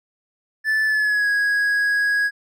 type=tone with pitch glide; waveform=triangle; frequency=1749 to 1657.5 Hz; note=A6 to G#6; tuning=-11 to -4 cents; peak=-15 dBFS; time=0.64-2.31 s; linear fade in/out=50 ms; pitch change=-93 cents; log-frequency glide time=0.85-1.28 s; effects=none